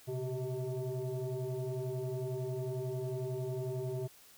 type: tone with frequency modulation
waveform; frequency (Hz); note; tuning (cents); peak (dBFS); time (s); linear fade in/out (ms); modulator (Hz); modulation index
sine; 123.47; B2; 0; -34; 0.07-4.08; 20; 258; 1.6
effects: white hiss -59 dBFS RMS until 4.37 s